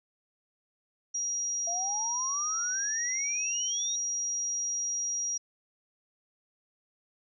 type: tone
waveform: sine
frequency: 5720 Hz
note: F8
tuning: 41 cents sharp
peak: -29 dBFS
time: 1.14-5.38 s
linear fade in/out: 10 ms
type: exponential sweep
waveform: sine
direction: up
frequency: 675 to 3851 Hz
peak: -35 dBFS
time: 1.67-3.96 s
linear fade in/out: 5 ms
effects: none